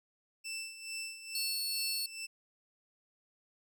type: tone with tremolo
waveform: 20% pulse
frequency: 2660 Hz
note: E7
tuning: 15 cents sharp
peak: -33 dBFS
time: 0.44-2.27 s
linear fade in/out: 20 ms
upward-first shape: sine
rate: 2.3 Hz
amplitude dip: 70%
type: tone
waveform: sawtooth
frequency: 4405 Hz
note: C#8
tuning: 12 cents flat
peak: -31 dBFS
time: 1.35-2.06 s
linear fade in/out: 2 ms
effects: none